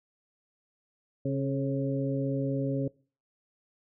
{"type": "harmonic tone with a mistuned harmonic", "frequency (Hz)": 136.4, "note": "C#3", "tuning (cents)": -28, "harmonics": [1, 2, 3, 4], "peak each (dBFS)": [-30, -31, -36, -34], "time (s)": [1.25, 2.88], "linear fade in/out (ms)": 5, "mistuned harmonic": 3, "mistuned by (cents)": 50, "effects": ["noise-tail reverb RT60 0.4 s tail -23 dB re dry"]}